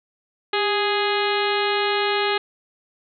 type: harmonic tone with a mistuned harmonic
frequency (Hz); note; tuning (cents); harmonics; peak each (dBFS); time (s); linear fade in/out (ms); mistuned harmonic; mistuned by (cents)
415.3; G#4; 0; 1 / 2 / 3 / 4 / 5 / 6 / 7 / 8 / 9 / 10; -23 / -26 / -28 / -29 / -30 / -31 / -31 / -32 / -33 / -33; 0.53-2.38; 5; 1; -55
effects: none